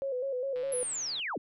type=tone with vibrato; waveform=sine; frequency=523.3 Hz; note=C5; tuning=in tune; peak=-30 dBFS; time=0.02-0.83 s; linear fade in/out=0 ms; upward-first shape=square; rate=4.9 Hz; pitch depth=76 cents each way
type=click train; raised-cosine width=0.3 ms; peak=-35 dBFS; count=94; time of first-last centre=0.56-1.197 s; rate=146 Hz
type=linear sweep; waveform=sine; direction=down; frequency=11175 to 140.4 Hz; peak=-32 dBFS; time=0.72-1.38 s; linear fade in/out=5 ms
effects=none